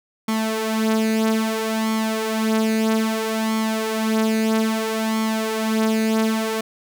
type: tone with flanger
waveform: sawtooth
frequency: 220.6 Hz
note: A3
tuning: 5 cents sharp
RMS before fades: -21 dBFS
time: 0.28-6.61 s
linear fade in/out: 5 ms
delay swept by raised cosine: 0.91 to 5.01 ms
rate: 0.61 Hz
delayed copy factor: +0.65
effects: none